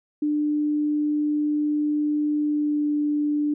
sine tone with pitch glide, 298.1 to 295.7 Hz, D4 to D4, +26 to +12 cents, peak -20 dBFS, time 0.22-3.54 s, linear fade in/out 5 ms, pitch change -14 cents, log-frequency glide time 2.4-2.9 s, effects none

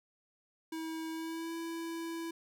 square tone with pitch glide, 322.1 to 331.5 Hz, E4 to E4, -40 to +10 cents, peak -38 dBFS, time 0.72-2.31 s, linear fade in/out 5 ms, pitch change +50 cents, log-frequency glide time 1.11-1.54 s, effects none

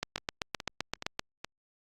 two click trains, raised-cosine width 0.2 ms, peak -13 / -20 dBFS, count 10 / 4, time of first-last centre 0.03-1.194 / 0.18-1.446 s, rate 7.73 / 2.37 Hz, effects Opus 48 kbps

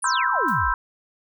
sine exponential sweep, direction down, 10548 to 38.44 Hz, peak -26 dBFS, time 0.02-0.73 s, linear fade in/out 10 ms
sine chord, C major seventh, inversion third, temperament equal, 987.8 / 1046.5 / 1318.5 / 1568 Hz, B5 / C6 / E6 / G6, 0 / 0 / 0 / 0 cents, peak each -25 dBFS, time 0.04-0.74 s, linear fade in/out 2 ms
blue noise with exponential decay, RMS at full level -40 dBFS, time 0.48-0.66 s, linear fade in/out 2 ms, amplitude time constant 39 ms
effects none

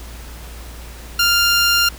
15% pulse tone, 1396.9 Hz, F6, in tune, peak -6 dBFS, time 1.19-1.89 s, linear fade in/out 5 ms, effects added 58 Hz sine -33 dBFS peak until 1.98 s + pink hiss -39 dBFS RMS until 1.98 s

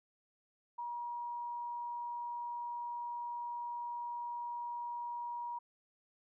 sine tone, 955 Hz, A#5, 42 cents sharp, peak -38 dBFS, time 0.78-5.59 s, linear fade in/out 10 ms, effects none

